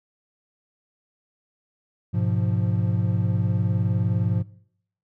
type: chord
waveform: triangle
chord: F diminished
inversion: first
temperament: equal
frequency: 103.83 / 123.47 / 174.61 Hz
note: Ab2 / Cb3 / F3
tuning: 0 / 0 / 0 cents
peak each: -21 / -24 / -24 dBFS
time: 2.13-4.43 s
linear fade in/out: 20 ms
effects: noise-tail reverb RT60 0.7 s tail -22 dB re dry